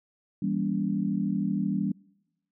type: chord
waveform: sine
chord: E diminished seventh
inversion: none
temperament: just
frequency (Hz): 164.81 / 197.78 / 237.3 / 284.8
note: E3 / G3 / Bb3 / Db4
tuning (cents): 0 / +16 / +31 / +47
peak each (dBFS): -33 / -27 / -33 / -32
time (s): 0.42-1.92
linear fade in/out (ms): 5
effects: noise-tail reverb RT60 0.9 s tail -25 dB re dry